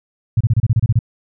sine tone bursts, 113 Hz, A2, 47 cents sharp, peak -9 dBFS, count 10, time 0.37-0.991 s, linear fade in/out 5 ms, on 36 ms, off 29 ms, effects none

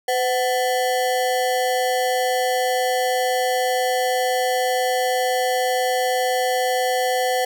square ring-modulated tone, 627 Hz, D#5, 13 cents sharp, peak -16 dBFS, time 0.08-7.45 s, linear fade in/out 5 ms, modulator 120 Hz, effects none

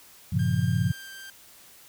sine chord, G half-diminished seventh, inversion none, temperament equal, 98 / 116.54 / 138.59 / 174.61 Hz, G2 / Bb2 / Db3 / F3, 0 / 0 / 0 / 0 cents, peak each -27 dBFS, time 0.32-0.92 s, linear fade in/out 10 ms
sawtooth tone with pitch glide, 1597 to 1575.9 Hz, G6 to G6, +32 to +9 cents, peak -37 dBFS, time 0.39-1.3 s, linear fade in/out 2 ms, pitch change -23 cents, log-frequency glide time 0.74-1.1 s
effects white hiss -52 dBFS RMS until 1.88 s

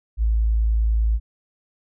sine tone, 55 Hz, A1, in tune, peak -16 dBFS, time 0.17-1.2 s, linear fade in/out 50 ms, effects none

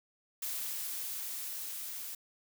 blue noise with level ramp, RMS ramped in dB -37 to -42 dBFS, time 0.42-2.15 s, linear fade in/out 5 ms, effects none

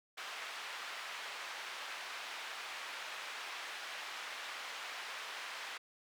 white band-pass noise, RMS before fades -45 dBFS, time 0.17-5.78 s, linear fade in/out 10 ms, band 820 to 2700 Hz, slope 12 dB/octave, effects none

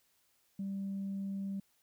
sine tone, 196 Hz, G3, in tune, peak -34 dBFS, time 0.59-1.6 s, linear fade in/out 5 ms, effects tanh soft clip ceiling -32 dBFS + white hiss -73 dBFS RMS until 1.82 s

